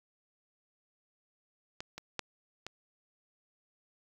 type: clicks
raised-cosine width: 0.2 ms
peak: -22 / -25 / -16 / -23 dBFS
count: 4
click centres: 1.805 / 1.98 / 2.193 / 2.666 s
effects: 9-bit